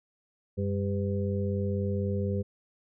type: harmonic tone with a mistuned harmonic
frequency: 100 Hz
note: G2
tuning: 35 cents sharp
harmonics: 1 / 2 / 4 / 5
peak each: -29 / -32 / -35 / -36 dBFS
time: 0.57-2.43 s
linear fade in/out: 20 ms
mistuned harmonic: 1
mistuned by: -72 cents
effects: none